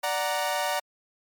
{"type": "chord", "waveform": "sawtooth", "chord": "D augmented", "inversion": "none", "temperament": "equal", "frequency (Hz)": [587.3, 740, 932.3], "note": ["D5", "F#5", "A#5"], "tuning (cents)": [0, 0, 0], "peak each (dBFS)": -26, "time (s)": [0.03, 0.8], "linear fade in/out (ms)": 10, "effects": ["MP3 96 kbps"]}